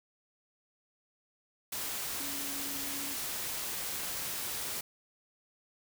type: tone in noise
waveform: sine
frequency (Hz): 279.5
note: C#4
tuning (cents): +14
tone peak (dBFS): -45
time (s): 2.2-3.14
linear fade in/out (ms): 5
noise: white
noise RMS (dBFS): -37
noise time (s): 1.72-4.81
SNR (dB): -11
effects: none